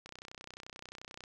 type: click train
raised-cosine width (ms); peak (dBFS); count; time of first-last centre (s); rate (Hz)
0.2; -29; 38; 0.06-1.238; 31.4
effects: none